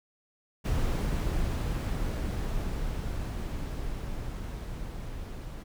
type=noise with level ramp; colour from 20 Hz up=brown; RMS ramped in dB=-27 to -39 dBFS; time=0.64-5.64 s; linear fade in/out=20 ms; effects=none